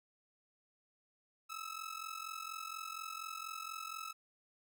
sawtooth ring-modulated tone, 1302 Hz, E6, 22 cents flat, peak -36 dBFS, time 1.49-4.13 s, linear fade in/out 20 ms, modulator 22.1 Hz, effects none

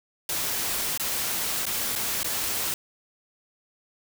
white noise with dropouts, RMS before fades -28 dBFS, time 0.29-2.74 s, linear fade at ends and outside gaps 2 ms, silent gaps 0.976-0.997 / 1.655-1.665 / 1.954-1.959 / 2.232-2.244 s, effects none

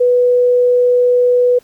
sine tone, 492.7 Hz, B4, 4 cents flat, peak -8 dBFS, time 0-1.59 s, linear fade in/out 10 ms, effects pink hiss -51 dBFS RMS until 1.63 s

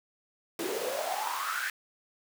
pink noise with high-pass filter sweep, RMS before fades -33 dBFS, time 0.59-1.7 s, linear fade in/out 2 ms, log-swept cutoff 330 to 1700 Hz, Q 7.4, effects none

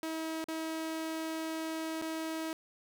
sawtooth tone with dropouts, 320.8 Hz, E4, 47 cents flat, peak -31 dBFS, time 0.03-2.53 s, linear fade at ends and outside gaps 1 ms, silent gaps 0.442-0.484 / 2.015-2.021 s, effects none

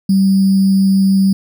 sine tone with sample-and-hold, 193.3 Hz, G3, 24 cents flat, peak -8 dBFS, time 0.09-1.33 s, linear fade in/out 5 ms, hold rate 4900 Hz, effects none

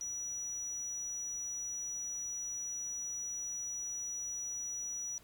sine tone, 5850 Hz, F#8, 21 cents flat, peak -35 dBFS, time 0.01-5.18 s, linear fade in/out 0 ms, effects tanh soft clip ceiling -36 dBFS + pink hiss -62 dBFS RMS until 5.23 s

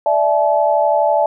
sine chord, D suspended second, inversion none, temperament equal with one note detuned, 587.3 / 659.3 / 858.9 Hz, D5 / E5 / A5, 0 / 0 / -42 cents, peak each -16 dBFS, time 0.06-1.26 s, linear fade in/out 2 ms, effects none

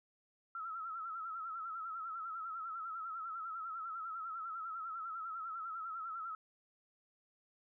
sine tone with vibrato, 1318.5 Hz, E6, in tune, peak -40 dBFS, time 0.55-6.35 s, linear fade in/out 2 ms, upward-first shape sine, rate 10 Hz, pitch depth 75 cents each way, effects none

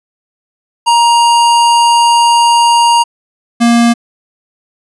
square tone pair in turn, 940 / 235 Hz, A#5 / A#3, +14 / +14 cents, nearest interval 2 octaves, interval 2400 cents, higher first, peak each -6 dBFS, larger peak neither, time 0.86-3.04 / 3.6-3.94 s, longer first, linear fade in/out 20 ms, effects resampled to 24000 Hz

